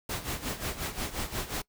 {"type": "noise with tremolo", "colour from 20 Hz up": "pink", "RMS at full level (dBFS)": -32, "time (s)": [0.09, 1.62], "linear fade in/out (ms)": 5, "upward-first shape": "sine", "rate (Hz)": 5.6, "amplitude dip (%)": 75, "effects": ["noise-tail reverb RT60 0.1 s tail -22 dB re dry"]}